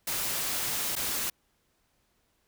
white noise with dropouts, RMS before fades -31 dBFS, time 0.07-1.3 s, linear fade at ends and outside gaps 5 ms, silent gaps 0.955-0.963 s, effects pink hiss -72 dBFS RMS until 2.47 s

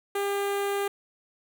sawtooth tone with notch filter, 400.9 Hz, G4, 39 cents sharp, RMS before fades -28 dBFS, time 0.15-0.88 s, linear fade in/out 5 ms, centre 5100 Hz, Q 1.3, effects none

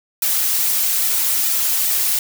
blue noise with flanger, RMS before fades -18 dBFS, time 0.22-2.19 s, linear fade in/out 2 ms, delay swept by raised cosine 1.8 to 5.1 ms, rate 2.4 Hz, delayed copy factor -0.7, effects none

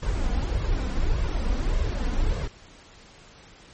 brown noise with flanger, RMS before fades -24 dBFS, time 0.02-2.48 s, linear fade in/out 10 ms, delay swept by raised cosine 1.8 to 4.1 ms, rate 1.7 Hz, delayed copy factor +0.55, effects pink hiss -50 dBFS RMS until 3.73 s + MP3 32 kbps

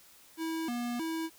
square tone with vibrato, 279.3 Hz, C#4, 13 cents sharp, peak -33 dBFS, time 0.37-1.3 s, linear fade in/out 50 ms, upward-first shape square, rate 1.6 Hz, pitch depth 260 cents each way, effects white hiss -58 dBFS RMS until 1.38 s

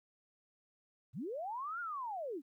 sine linear two-way sweep, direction up then down, 92 to 1448 to 246.1 Hz, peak -38 dBFS, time 1.13-2.42 s, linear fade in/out 50 ms, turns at 1.8 s, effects 13-bit

